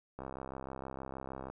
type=click train; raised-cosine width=1 ms; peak=-28 dBFS; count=88; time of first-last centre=0.19-1.5 s; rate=66.4 Hz; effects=none